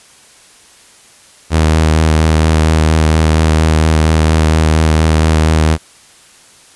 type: tone with vibrato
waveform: sawtooth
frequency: 78.9 Hz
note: D#2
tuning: 25 cents sharp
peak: -4 dBFS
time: 1.5-5.78 s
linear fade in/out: 50 ms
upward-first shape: sine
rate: 4.3 Hz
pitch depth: 19 cents each way
effects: white hiss -43 dBFS RMS until 6.75 s + resampled to 24000 Hz